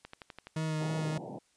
click train, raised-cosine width 0.3 ms, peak -28 dBFS, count 6, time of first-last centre 0.05-0.47 s, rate 11.9 Hz
40% pulse tone with vibrato, 156.7 Hz, D#3, 13 cents sharp, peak -30 dBFS, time 0.56-1.18 s, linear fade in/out 5 ms, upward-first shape sine, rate 3.3 Hz, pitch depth 20 cents each way
pink band-pass noise, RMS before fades -42 dBFS, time 0.8-1.39 s, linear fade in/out 10 ms, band 120 to 900 Hz, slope 96 dB/octave
effects white hiss -70 dBFS RMS until 1.56 s + resampled to 22050 Hz

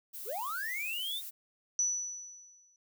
violet noise, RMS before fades -43 dBFS, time 0.13-1.31 s, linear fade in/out 20 ms
triangle linear sweep, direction up, 355.2 to 3736 Hz, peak -33 dBFS, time 0.25-1.22 s, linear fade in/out 50 ms
sine tone with exponential decay, 5940 Hz, F#8, 6 cents sharp, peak -25 dBFS, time 1.79-2.76 s, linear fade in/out 1 ms, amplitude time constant 210 ms
effects none

